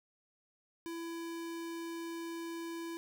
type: tone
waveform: square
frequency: 334 Hz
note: E4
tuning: 23 cents sharp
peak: -40 dBFS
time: 0.86-2.97 s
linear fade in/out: 0 ms
effects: none